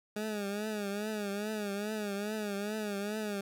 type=tone with vibrato; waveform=20% pulse; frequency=207.7 Hz; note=G#3; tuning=in tune; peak=-29 dBFS; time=0.16-3.41 s; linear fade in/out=5 ms; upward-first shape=triangle; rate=2.4 Hz; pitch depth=95 cents each way; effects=none